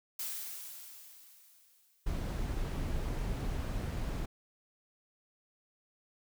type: noise with exponential decay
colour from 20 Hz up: blue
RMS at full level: -37 dBFS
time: 0.19-2.36 s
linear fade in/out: 5 ms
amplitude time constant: 470 ms
type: noise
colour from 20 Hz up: brown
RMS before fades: -35 dBFS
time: 2.06-4.26 s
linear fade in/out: 10 ms
effects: none